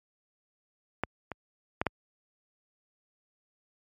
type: clicks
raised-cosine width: 0.5 ms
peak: -12 / -21 / -12 / -11 dBFS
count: 4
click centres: 1.036 / 1.317 / 1.815 / 1.867 s
effects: high-pass 60 Hz 12 dB/octave + MP3 64 kbps